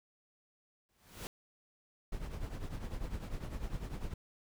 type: noise with exponential growth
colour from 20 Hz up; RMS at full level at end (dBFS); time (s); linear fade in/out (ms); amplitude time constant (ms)
pink; -41; 0.89-1.27; 0; 82
type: noise with tremolo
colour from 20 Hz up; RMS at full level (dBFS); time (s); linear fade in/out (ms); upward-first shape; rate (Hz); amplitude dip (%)
brown; -37; 2.12-4.14; 5; triangle; 10; 75
effects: none